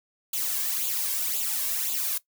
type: noise with flanger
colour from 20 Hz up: blue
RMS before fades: -28 dBFS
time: 0.33-2.18 s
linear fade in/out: 5 ms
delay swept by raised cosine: 0.27 to 1.87 ms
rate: 1.9 Hz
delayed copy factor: +0.75
effects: noise-tail reverb RT60 0.1 s tail -18 dB re dry

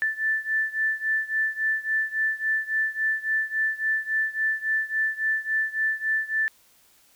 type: beating tone pair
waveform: sine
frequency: 1760 / 1763.6 Hz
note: A6 / A6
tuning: 0 / +4 cents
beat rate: 3.6 Hz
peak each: -25 / -27 dBFS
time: 0.02-6.48 s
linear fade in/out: 0 ms
effects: white hiss -59 dBFS RMS until 7.15 s

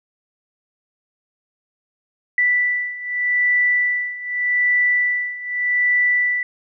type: beating tone pair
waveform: sine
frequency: 1972 / 1972.83 Hz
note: B6 / B6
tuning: -3 / -2 cents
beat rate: 0.83 Hz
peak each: -21 / -18 dBFS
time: 2.38-6.43 s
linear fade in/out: 2 ms
effects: none

